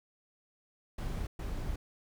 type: noise bursts at uneven times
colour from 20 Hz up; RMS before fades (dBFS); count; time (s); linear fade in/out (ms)
brown; -36; 2; 0.98-1.27 / 1.39-1.76; 5
effects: none